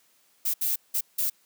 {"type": "noise bursts at uneven times", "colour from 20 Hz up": "violet", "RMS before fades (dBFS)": -26, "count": 4, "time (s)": [[0.45, 0.54], [0.61, 0.76], [0.94, 1.01], [1.18, 1.3]], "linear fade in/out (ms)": 10, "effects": ["white hiss -64 dBFS RMS until 1.45 s", "high-pass 150 Hz 12 dB/octave"]}